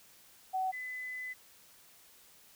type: tone pair in turn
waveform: sine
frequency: 753 / 2010 Hz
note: F#5 / B6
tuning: +30 / +30 cents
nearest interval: octave + perfect fourth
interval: 1700 cents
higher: second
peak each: -30 / -38 dBFS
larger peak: first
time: 0.53-0.72 / 0.72-1.34 s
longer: second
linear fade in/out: 20 ms
effects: white hiss -60 dBFS RMS until 2.55 s